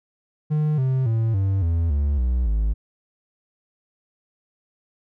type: tone with pitch steps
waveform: triangle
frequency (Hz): 152.2 / 130.98 / 112.71 / 96.99 / 83.47 / 71.83 / 61.81 / 53.19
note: D#3 / C3 / A2 / G2 / E2 / D2 / B1 / G#1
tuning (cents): -38 / +2 / +42 / -18 / +22 / -38 / +2 / +42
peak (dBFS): -16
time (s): 0.5-2.74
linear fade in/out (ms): 20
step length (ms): 280
effects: none